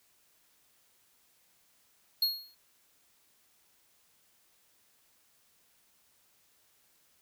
square tone with exponential decay, 4300 Hz, C8, 47 cents sharp, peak -23 dBFS, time 2.22-2.55 s, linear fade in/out 5 ms, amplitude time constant 70 ms, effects white hiss -68 dBFS RMS until 7.21 s

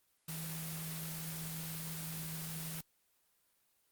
sine tone in noise, 161.2 Hz, E3, 38 cents flat, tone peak -42 dBFS, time 0.28-2.81 s, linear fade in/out 5 ms, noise white, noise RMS -44 dBFS, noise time 0.28-2.81 s, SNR -1 dB, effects white hiss -75 dBFS RMS until 3.91 s + Opus 24 kbps

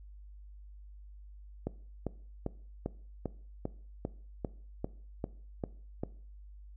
click train, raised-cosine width 2 ms, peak -20 dBFS, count 12, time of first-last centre 1.67-6.035 s, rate 2.52 Hz, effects noise-tail reverb RT60 0.5 s tail -19 dB re dry + added 50 Hz sine -48 dBFS peak until 6.76 s

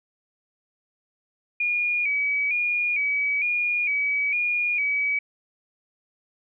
sine tone with vibrato, 2354 Hz, D7, 3 cents sharp, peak -21 dBFS, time 1.6-5.19 s, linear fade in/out 5 ms, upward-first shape square, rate 1.1 Hz, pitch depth 57 cents each way, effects none

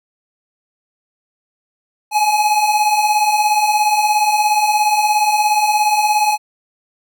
square beating tone pair, 831 / 848 Hz, G#5 / G#5, +1 / +36 cents, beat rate 17 Hz, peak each -20 / -14 dBFS, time 2.11-6.38 s, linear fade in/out 50 ms, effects none

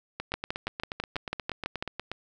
two click trains, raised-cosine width 0.3 ms, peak -14 / -17 dBFS, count 10 / 17, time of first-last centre 0.34-1.825 / 0.2-2.116 s, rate 6.06 / 8.35 Hz, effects none

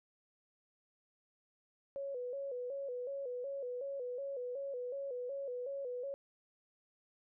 sine tone with vibrato, 523 Hz, C5, 1 cent flat, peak -38 dBFS, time 1.96-6.14 s, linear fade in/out 0 ms, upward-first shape square, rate 2.7 Hz, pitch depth 100 cents each way, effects none

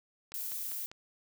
click train, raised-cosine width 0.2 ms, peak -30 dBFS, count 4, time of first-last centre 0.32-0.915 s, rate 5.04 Hz
violet noise, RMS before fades -38 dBFS, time 0.34-0.86 s, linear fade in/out 0 ms
effects none

